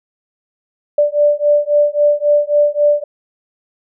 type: beating tone pair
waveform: sine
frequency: 586 / 589.7 Hz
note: D5 / D5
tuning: -4 / +7 cents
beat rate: 3.7 Hz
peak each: -13 dBFS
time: 0.98-3.04 s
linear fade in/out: 5 ms
effects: none